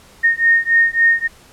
sine beating tone pair, 1842 / 1845.6 Hz, A#6 / A#6, -21 / -18 cents, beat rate 3.6 Hz, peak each -14 dBFS, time 0.23-1.28 s, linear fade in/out 20 ms, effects pink hiss -46 dBFS RMS until 1.52 s + low-pass 12000 Hz 12 dB/octave

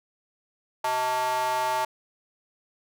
square tone with high-pass filter, 127.1 Hz, C3, 50 cents flat, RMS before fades -26 dBFS, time 0.84-1.85 s, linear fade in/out 5 ms, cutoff 810 Hz, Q 5.6, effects none

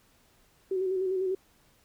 sine tone with vibrato, 376.2 Hz, F#4, 29 cents sharp, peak -26 dBFS, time 0.71-1.35 s, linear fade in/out 5 ms, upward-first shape square, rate 10 Hz, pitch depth 33 cents each way, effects pink hiss -64 dBFS RMS until 1.84 s

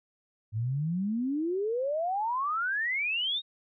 sine exponential sweep, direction up, 103.83 to 3793 Hz, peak -27 dBFS, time 0.52-3.42 s, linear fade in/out 50 ms, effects none

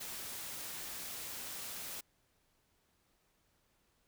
white noise, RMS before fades -44 dBFS, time 0-2.01 s, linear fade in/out 10 ms, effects pink hiss -75 dBFS RMS until 4.07 s

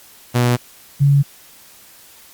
sawtooth / sine tone pair in turn, 122 / 141.12 Hz, B2 / C#3, -21 / +31 cents, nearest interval minor third, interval 252 cents, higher second, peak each -9 dBFS, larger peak neither, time 0.34-0.57 / 1-1.23 s, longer neither, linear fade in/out 20 ms, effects white hiss -45 dBFS RMS until 2.33 s + Opus 48 kbps

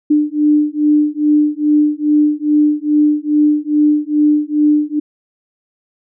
sine beating tone pair, 297.7 / 300.1 Hz, D4 / D4, +24 / +38 cents, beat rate 2.4 Hz, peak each -13 dBFS, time 0.1-5 s, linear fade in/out 10 ms, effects none

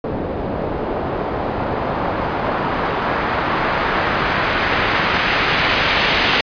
white noise with low-pass filter sweep, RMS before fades -19 dBFS, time 0.04-6.41 s, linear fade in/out 2 ms, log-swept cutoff 510 to 2900 Hz, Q 1, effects resampled to 11025 Hz

